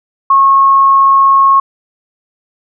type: tone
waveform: sine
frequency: 1091 Hz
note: C#6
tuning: 28 cents flat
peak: -4 dBFS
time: 0.3-1.6 s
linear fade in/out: 5 ms
effects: none